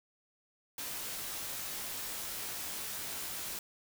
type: noise with comb filter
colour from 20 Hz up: white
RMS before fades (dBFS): -40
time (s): 0.78-3.59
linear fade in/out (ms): 2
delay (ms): 18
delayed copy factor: -0.6
effects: none